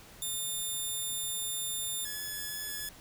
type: tone pair in turn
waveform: 5% pulse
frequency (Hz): 3600 / 1710.3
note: A7 / A6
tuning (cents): +39 / -50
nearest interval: octave + minor second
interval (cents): 1289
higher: first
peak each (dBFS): -25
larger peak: neither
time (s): 0.22-2.05 / 2.05-2.89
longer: first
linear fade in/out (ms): 2
effects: pink hiss -53 dBFS RMS until 3 s